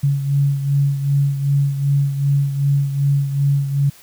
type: beating tone pair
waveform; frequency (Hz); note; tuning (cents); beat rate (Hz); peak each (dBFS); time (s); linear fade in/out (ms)
sine; 140 / 142.6; C#3 / C#3; +18 / +49; 2.6; -15 / -22; 0.03-3.9; 10
effects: white hiss -46 dBFS RMS until 4.02 s